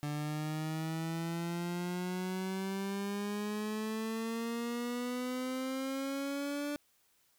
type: exponential sweep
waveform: 30% pulse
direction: up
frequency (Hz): 146.83 to 292.8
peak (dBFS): -32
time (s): 0.03-6.76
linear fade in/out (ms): 0
effects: white hiss -71 dBFS RMS until 7.38 s